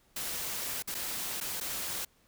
white noise with dropouts, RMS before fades -36 dBFS, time 0.16-2.05 s, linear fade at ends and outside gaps 5 ms, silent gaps 0.824-0.874 / 0.945-0.949 / 1.403-1.41 / 1.602-1.609 s, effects pink hiss -67 dBFS RMS until 2.27 s

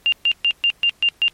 sine tone bursts, 2794 Hz, F7, in tune, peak -13 dBFS, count 7, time 0.06-1.281 s, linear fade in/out 0 ms, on 63 ms, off 130 ms, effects pink hiss -55 dBFS RMS until 1.33 s + MP3 64 kbps

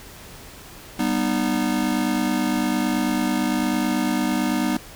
square chord, G augmented, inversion none, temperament just, 196 / 245 / 306.2 Hz, G3 / B3 / D#4, 0 / -14 / -28 cents, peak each -27 / -24 / -25 dBFS, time 0.99-4.77 s, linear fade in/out 5 ms, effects pink hiss -42 dBFS RMS until 4.95 s

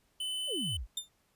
square tone, 3023 Hz, F#7, 36 cents sharp, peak -34 dBFS, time 0.2-0.77 s, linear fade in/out 5 ms
sine exponential sweep, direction down, 650 to 42.49 Hz, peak -35 dBFS, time 0.47-0.87 s, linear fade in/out 50 ms
sawtooth tone with exponential decay, 3602 Hz, A7, 40 cents sharp, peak -27 dBFS, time 0.97-1.09 s, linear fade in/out 5 ms, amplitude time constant 25 ms
effects pink hiss -72 dBFS RMS until 1.35 s + resampled to 32000 Hz

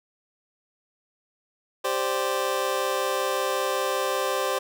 25% pulse chord, G suspended fourth, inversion none, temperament just, 392 / 522.7 / 588 Hz, G4 / C5 / D5, 0 / -2 / +2 cents, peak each -26 / -23 / -27 dBFS, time 1.84-4.59 s, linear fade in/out 10 ms, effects none

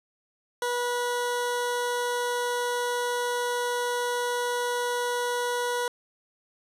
20% pulse tone, 486.7 Hz, B4, 25 cents flat, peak -21 dBFS, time 0.62-5.88 s, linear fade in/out 2 ms, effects resampled to 32000 Hz

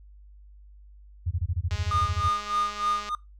sine tone bursts, 86.8 Hz, F2, 10 cents flat, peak -23 dBFS, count 14, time 1.26-2.286 s, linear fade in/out 10 ms, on 51 ms, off 24 ms
click train, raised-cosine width 0.2 ms, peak -22 dBFS, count 288, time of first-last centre 1.71-3.09 s, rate 208 Hz
triangle tone with tremolo, 1221 Hz, D#6, 33 cents flat, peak -20 dBFS, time 1.91-3.15 s, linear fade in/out 2 ms, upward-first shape sine, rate 3.3 Hz, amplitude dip 90%
effects noise-tail reverb RT60 0.2 s tail -21 dB re dry + added 50 Hz sine -47 dBFS peak until 3.39 s

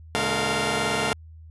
10% pulse tone cluster, 120.8 / 145.6 / 212.7 / 460.5 / 699 Hz, B2 / D3 / G#3 / A#4 / F5, -38 / -15 / +42 / -21 / +1 cents, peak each -27 / -23 / -20 / -20 / -19 dBFS, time 0.15-1.13 s, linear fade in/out 0 ms, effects added 80 Hz sine -42 dBFS peak until 1.5 s + resampled to 24000 Hz

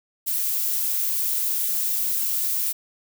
violet noise, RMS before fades -24 dBFS, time 0.26-2.73 s, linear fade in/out 20 ms, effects none

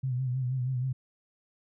sine tone with vibrato, 127.9 Hz, C3, 39 cents flat, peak -27 dBFS, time 0.03-0.93 s, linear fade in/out 10 ms, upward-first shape sine, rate 6.3 Hz, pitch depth 65 cents each way, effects none

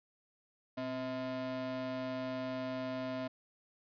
square ring-modulated tone, 191.4 Hz, G3, 41 cents flat, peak -34 dBFS, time 0.77-3.28 s, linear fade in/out 10 ms, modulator 452 Hz, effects resampled to 11025 Hz

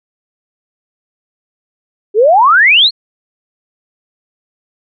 sine exponential sweep, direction up, 392 to 4448 Hz, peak -4 dBFS, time 2.14-2.91 s, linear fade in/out 50 ms, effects none

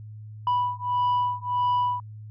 sine beating tone pair, 984 / 985.6 Hz, B5 / B5, -7 / -4 cents, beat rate 1.6 Hz, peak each -23 dBFS, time 0.47-2 s, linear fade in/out 2 ms, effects tanh soft clip ceiling -19 dBFS + added 107 Hz sine -38 dBFS peak until 2.3 s

